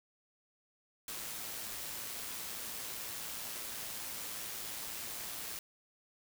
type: noise with amplitude modulation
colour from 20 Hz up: white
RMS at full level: -41 dBFS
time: 1.08-5.59 s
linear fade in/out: 2 ms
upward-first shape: sine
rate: 111 Hz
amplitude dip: 30%
effects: none